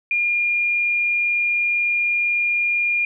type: tone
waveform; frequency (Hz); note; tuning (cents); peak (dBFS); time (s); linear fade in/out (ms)
sine; 2414; D7; +47; -17; 0.11-3.05; 2
effects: none